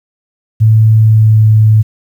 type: tone with pitch glide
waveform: sine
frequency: 110 to 108.67 Hz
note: A2 to A2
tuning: 0 to -21 cents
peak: -3 dBFS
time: 0.6-1.83 s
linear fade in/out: 20 ms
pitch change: -21 cents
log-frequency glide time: 0.98-1.47 s
effects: 7-bit